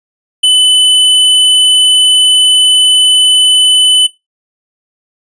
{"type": "tone", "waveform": "square", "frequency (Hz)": 3010, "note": "F#7", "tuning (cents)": 29, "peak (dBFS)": -4, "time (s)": [0.43, 4.07], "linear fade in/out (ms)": 10, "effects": ["noise-tail reverb RT60 0.2 s tail -17 dB re dry", "resampled to 22050 Hz"]}